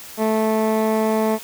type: tone with low-pass filter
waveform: 15% pulse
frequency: 219 Hz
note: A3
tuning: 8 cents flat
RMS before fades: -19 dBFS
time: 0.17-1.39 s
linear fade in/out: 50 ms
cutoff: 1400 Hz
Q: 0.74
effects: white hiss -38 dBFS RMS until 1.43 s